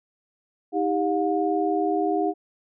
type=tone cluster; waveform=sine; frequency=317.5 / 398.1 / 717 Hz; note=D#4 / G4 / F5; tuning=+35 / +27 / +45 cents; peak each=-25 dBFS; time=0.72-2.34 s; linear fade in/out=50 ms; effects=none